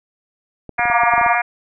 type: clicks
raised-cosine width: 2 ms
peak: -19 dBFS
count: 9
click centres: 0.693 / 0.794 / 0.855 / 0.9 / 1.035 / 1.137 / 1.18 / 1.213 / 1.263 s
type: harmonic tone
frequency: 238.6 Hz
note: A#3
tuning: 41 cents sharp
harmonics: 3 / 4 / 5 / 6 / 7 / 8 / 9 / 10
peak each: -19 / -24 / -27 / -25 / -22 / -27 / -23 / -25 dBFS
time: 0.78-1.42 s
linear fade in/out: 10 ms
type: chord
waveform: sine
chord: Bb major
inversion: second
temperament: equal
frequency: 698.5 / 932.3 / 1174.7 Hz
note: F5 / Bb5 / D6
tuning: 0 / 0 / 0 cents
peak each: -20 dBFS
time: 0.91-1.35 s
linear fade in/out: 5 ms
effects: none